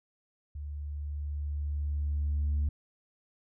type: tone with level ramp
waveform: sine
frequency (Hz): 73.2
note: D2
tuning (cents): -5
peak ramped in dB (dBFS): -36 to -23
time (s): 0.55-2.69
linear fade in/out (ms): 5
effects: tanh soft clip ceiling -24 dBFS